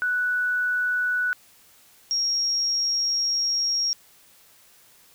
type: tone pair in turn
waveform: sine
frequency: 1480 / 5588 Hz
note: F#6 / F8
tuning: 0 / 0 cents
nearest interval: octave + major seventh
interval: 2300 cents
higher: second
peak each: -21 dBFS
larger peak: neither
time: 0.02-1.33 / 2.11-3.93 s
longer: second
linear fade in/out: 0 ms
effects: white hiss -55 dBFS RMS until 5.14 s

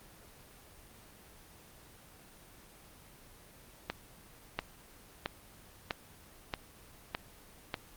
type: accelerating click train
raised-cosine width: 0.3 ms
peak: -16 dBFS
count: 7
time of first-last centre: 3.9-7.742 s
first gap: 690 ms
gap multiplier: 0.97
effects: pink hiss -56 dBFS RMS until 7.96 s + Opus 24 kbps

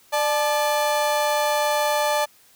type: tone pair together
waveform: 35% pulse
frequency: 595.2 / 869 Hz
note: D5 / A5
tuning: +23 / -22 cents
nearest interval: perfect fifth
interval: 655 cents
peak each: -20 / -21 dBFS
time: 0.12-2.26 s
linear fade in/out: 20 ms
effects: white hiss -55 dBFS RMS until 2.55 s

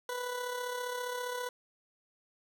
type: tone with amplitude modulation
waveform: 20% pulse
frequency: 493.9 Hz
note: B4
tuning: in tune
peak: -28 dBFS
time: 0.09-1.49 s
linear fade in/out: 2 ms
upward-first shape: sine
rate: 35 Hz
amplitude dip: 45%
effects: none

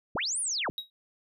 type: linear two-way sweep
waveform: sine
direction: up then down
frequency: 30.75 to 9930 to 38.53 Hz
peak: -28 dBFS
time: 0.15-0.7 s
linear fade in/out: 0 ms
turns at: 0.4 s
type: tone with exponential decay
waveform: triangle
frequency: 3809 Hz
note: A#7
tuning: 37 cents sharp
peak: -27 dBFS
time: 0.78-0.9 s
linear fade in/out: 1 ms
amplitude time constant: 25 ms
effects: none

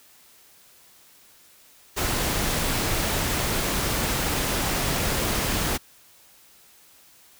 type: noise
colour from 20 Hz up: pink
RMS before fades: -25 dBFS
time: 1.96-5.78 s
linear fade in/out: 20 ms
effects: white hiss -54 dBFS RMS until 7.39 s

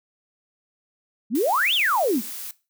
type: exponential two-way sweep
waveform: sine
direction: up then down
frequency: 196 to 3680 to 196 Hz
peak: -18 dBFS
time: 1.3-2.22 s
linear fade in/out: 50 ms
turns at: 1.74 s
type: noise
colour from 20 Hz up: blue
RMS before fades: -34 dBFS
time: 1.35-2.51 s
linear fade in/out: 2 ms
effects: noise-tail reverb RT60 0.3 s tail -19 dB re dry

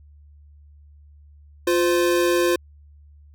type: tone pair together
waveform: square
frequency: 350.4 / 514 Hz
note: F4 / C5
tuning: +6 / -31 cents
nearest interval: perfect fifth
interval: 663 cents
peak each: -19 / -23 dBFS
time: 1.67-2.56 s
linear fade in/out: 5 ms
effects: added 73 Hz sine -46 dBFS peak until 3.34 s

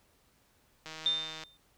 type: click train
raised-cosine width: 0.2 ms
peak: -26 dBFS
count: 92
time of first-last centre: 0.86-1.436 s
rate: 158 Hz
type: tone with exponential decay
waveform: sine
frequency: 3600 Hz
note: A7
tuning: 39 cents sharp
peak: -23 dBFS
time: 1.06-1.57 s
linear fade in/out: 2 ms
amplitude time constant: 110 ms
effects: pink hiss -68 dBFS RMS until 1.77 s

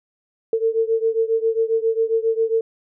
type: beating tone pair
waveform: sine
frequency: 447.8 / 455.2 Hz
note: A4 / A#4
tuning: +30 / -41 cents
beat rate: 7.4 Hz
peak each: -19 / -21 dBFS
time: 0.53-2.61 s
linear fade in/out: 2 ms
effects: none

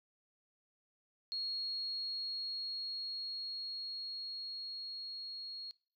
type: tone with level ramp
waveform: sine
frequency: 4300 Hz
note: C8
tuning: 47 cents sharp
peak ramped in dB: -36 to -43 dBFS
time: 1.32-5.71 s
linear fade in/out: 0 ms
effects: noise-tail reverb RT60 0.4 s tail -20 dB re dry

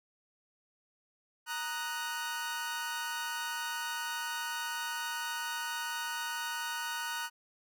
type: chord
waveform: sawtooth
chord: D# minor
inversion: second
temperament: equal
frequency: 932.3 / 1244.5 / 1480 Hz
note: A#5 / D#6 / F#6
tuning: 0 / 0 / 0 cents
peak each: -35 / -40 / -34 dBFS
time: 1.46-7.3 s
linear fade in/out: 50 ms
effects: none

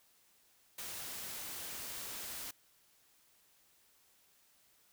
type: noise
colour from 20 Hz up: white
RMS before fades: -44 dBFS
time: 0.78-2.51 s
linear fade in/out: 5 ms
effects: white hiss -69 dBFS RMS until 4.92 s

